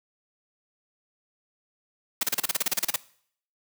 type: noise bursts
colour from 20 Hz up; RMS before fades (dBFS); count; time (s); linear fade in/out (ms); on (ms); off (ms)
white; -24; 14; 2.21-2.961; 5; 23; 33
effects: noise-tail reverb RT60 0.6 s tail -20 dB re dry + high-pass 150 Hz 12 dB/octave